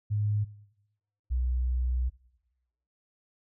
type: tone pair in turn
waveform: sine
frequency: 104.6 / 62.2 Hz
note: G#2 / B1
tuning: +13 / +13 cents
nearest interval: major sixth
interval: 900 cents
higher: first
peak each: -25 / -25 dBFS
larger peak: neither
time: 0.1-0.45 / 1.3-2.1 s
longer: second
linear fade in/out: 20 ms
effects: noise-tail reverb RT60 1.0 s tail -21 dB re dry